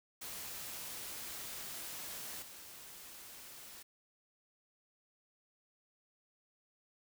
white noise with level steps, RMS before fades -45 / -52 dBFS, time 0.21-3.83 s, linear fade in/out 10 ms, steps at 2.42 s, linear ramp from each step 5 ms, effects none

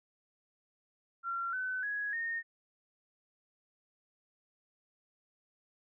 sine tone with pitch steps, 1371 / 1512.5 / 1668.5 / 1840.7 Hz, F6 / F#6 / G#6 / A#6, -32 / +38 / +8 / -22 cents, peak -33 dBFS, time 1.23-2.43 s, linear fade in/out 50 ms, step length 300 ms, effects none

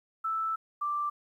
sine tone pair in turn, 1318.5 / 1176 Hz, E6 / D6, 0 / +2 cents, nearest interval major second, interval 198 cents, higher first, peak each -28 dBFS, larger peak neither, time 0.24-0.56 / 0.81-1.1 s, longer first, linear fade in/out 10 ms, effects 11-bit

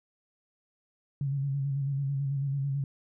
sine tone with vibrato, 138.59 Hz, C#3, in tune, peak -27 dBFS, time 1.21-2.84 s, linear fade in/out 2 ms, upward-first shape square, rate 9.1 Hz, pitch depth 36 cents each way, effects none

